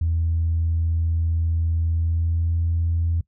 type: tone with pitch glide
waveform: sine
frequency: 82.41 to 83.66 Hz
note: E2 to E2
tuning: 0 to +26 cents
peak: -18 dBFS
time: 0.01-3.21 s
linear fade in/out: 5 ms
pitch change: +26 cents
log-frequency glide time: 1.93-2.55 s
effects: noise-tail reverb RT60 0.1 s tail -20 dB re dry + tanh soft clip ceiling -14 dBFS

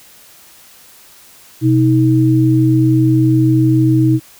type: tone pair together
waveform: sine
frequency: 126.6 / 317.2 Hz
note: B2 / D#4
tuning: +43 / +33 cents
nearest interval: octave + major third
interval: 1590 cents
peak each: -11 dBFS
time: 1.61-4.2 s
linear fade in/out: 50 ms
effects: white hiss -43 dBFS RMS until 4.39 s

